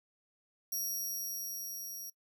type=tone with level ramp; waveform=10% pulse; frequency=5670 Hz; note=F8; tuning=25 cents sharp; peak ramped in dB=-28 to -37 dBFS; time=0.72-2.1 s; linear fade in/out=5 ms; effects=noise-tail reverb RT60 0.1 s tail -21 dB re dry